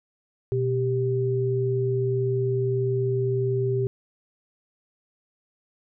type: tone pair together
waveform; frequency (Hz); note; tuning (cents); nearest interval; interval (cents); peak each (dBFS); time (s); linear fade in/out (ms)
sine; 123.47 / 392; B2 / G4; 0 / 0; octave + minor sixth; 2000; -24; 0.52-3.87; 0
effects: none